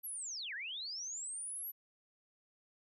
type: linear two-way sweep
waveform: sine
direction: down then up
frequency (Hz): 11990 to 1540 to 11990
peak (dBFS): -40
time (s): 0.03-1.72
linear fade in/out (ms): 20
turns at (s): 0.54
effects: none